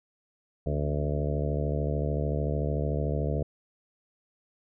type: harmonic tone with a mistuned harmonic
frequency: 73.5 Hz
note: D2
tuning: 2 cents sharp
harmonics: 1 / 2 / 3 / 4 / 5 / 6 / 7 / 8 / 9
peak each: -30 / -30 / -38 / -39 / -40 / -36 / -37 / -39 / -39 dBFS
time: 0.66-3.43 s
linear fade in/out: 5 ms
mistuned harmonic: 3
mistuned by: +50 cents
effects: none

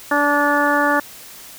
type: harmonic tone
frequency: 290 Hz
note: D4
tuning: 22 cents flat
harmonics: 1 / 2 / 3 / 4 / 5 / 6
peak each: -21 / -21 / -21 / -21 / -21 / -21 dBFS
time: 0.11-1 s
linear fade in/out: 5 ms
effects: white hiss -39 dBFS RMS until 1.58 s

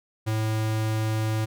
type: tone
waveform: square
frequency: 109.5 Hz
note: A2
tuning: 8 cents flat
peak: -24 dBFS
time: 0.26-1.46 s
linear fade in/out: 20 ms
effects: none

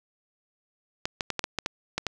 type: clicks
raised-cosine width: 0.2 ms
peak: -10 dBFS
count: 9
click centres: 1.055 / 1.208 / 1.303 / 1.393 / 1.441 / 1.587 / 1.661 / 1.98 / 2.067 s
effects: none

